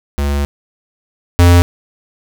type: tone pair in turn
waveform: square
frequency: 71.1 / 87.35 Hz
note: C#2 / F2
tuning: +45 / +1 cents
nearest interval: major third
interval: 356 cents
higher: second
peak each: -14 / -5 dBFS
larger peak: second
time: 0.18-0.45 / 1.39-1.62 s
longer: first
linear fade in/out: 0 ms
effects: none